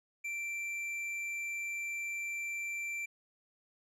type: tone with tanh clipping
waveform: sine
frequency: 2349 Hz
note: D7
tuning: in tune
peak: -37 dBFS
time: 0.24-3.06 s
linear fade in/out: 10 ms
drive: 8 dB
effects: none